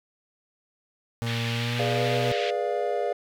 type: tone with pitch glide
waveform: 35% pulse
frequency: 116.54 to 123.47 Hz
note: A#2 to B2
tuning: 0 to 0 cents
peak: -25 dBFS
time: 1.22-2.32 s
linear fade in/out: 0 ms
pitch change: +100 cents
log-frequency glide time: 1.51-2.04 s
type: band-pass noise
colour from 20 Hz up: white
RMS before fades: -34 dBFS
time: 1.26-2.51 s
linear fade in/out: 10 ms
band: 1700 to 3600 Hz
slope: 24 dB/octave
type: chord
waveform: triangle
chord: G# diminished seventh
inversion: none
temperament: equal with one note detuned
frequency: 415.3 / 486 / 587.3 / 698.5 Hz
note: G#4 / B4 / D5 / F5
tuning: 0 / -28 / 0 / 0 cents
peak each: -28 dBFS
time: 1.79-3.13 s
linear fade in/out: 5 ms
effects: none